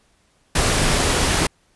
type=noise; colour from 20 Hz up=pink; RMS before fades=-18 dBFS; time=0.55-1.47 s; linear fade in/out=5 ms; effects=pink hiss -61 dBFS RMS until 1.75 s + resampled to 24000 Hz